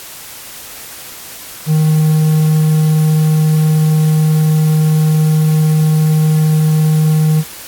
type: tone with quantisation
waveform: triangle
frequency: 155.56 Hz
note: D#3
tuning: in tune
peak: -6 dBFS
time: 1.66-7.44 s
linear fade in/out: 50 ms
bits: 6
effects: white hiss -31 dBFS RMS until 7.67 s + AAC 64 kbps